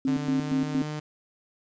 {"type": "tone with tremolo", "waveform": "sine", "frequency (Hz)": 266.6, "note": "C4", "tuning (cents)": 33, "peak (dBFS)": -22, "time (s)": [0.05, 0.82], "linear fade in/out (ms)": 2, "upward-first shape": "square", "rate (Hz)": 4.3, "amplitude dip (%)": 70}
{"type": "tone with pitch glide", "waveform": "sawtooth", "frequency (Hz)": [148.2, 151.4], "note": ["D3", "D#3"], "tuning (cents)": [16, -47], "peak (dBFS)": -27, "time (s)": [0.07, 1], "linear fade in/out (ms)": 10, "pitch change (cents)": 37, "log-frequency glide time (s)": [0.2, 0.57]}
{"effects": ["resampled to 16000 Hz", "9-bit"]}